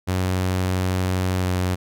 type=tone with pitch glide; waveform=sawtooth; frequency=92.5 to 91.33 Hz; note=F#2 to F#2; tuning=0 to -22 cents; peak=-16 dBFS; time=0.07-1.76 s; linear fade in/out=20 ms; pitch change=-22 cents; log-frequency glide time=1.35-1.48 s; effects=none